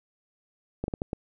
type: slowing click train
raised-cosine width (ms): 2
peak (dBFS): -16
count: 5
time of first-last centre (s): 0.84-1.131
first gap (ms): 41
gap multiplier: 1.4
effects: none